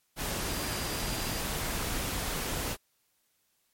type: tone in noise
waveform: sine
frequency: 4800 Hz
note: D8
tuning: 37 cents sharp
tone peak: -43 dBFS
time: 0.45-1.42 s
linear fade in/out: 50 ms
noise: pink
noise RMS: -33 dBFS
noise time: 0.16-2.77 s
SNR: -13 dB
effects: white hiss -73 dBFS RMS until 3.73 s + MP3 64 kbps